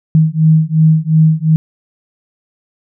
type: beating tone pair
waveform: sine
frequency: 156.8 / 159.6 Hz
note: D#3 / D#3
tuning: +14 / +44 cents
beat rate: 2.8 Hz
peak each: -10 dBFS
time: 0.15-1.56 s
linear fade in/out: 0 ms
effects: none